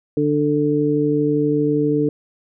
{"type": "harmonic tone", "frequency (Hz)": 147.9, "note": "D3", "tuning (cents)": 13, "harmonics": [1, 2, 3], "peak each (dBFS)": [-23, -18, -19], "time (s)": [0.17, 2.09], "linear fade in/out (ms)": 2, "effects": []}